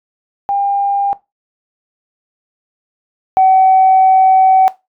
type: tone pair in turn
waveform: sine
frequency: 800 / 758.6 Hz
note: G5 / F#5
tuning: +35 / +43 cents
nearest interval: minor second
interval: 92 cents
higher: first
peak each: -12 / -5 dBFS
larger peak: second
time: 0.49-1.13 / 3.37-4.68 s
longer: second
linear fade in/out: 0 ms
effects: noise-tail reverb RT60 0.2 s tail -17 dB re dry + tanh soft clip ceiling -1 dBFS